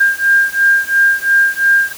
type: beating tone pair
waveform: sine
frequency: 1600 / 1602.9 Hz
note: G6 / G6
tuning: +35 / +38 cents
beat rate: 2.9 Hz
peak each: -12 dBFS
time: 0-1.93 s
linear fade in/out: 10 ms
effects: white hiss -32 dBFS RMS until 1.97 s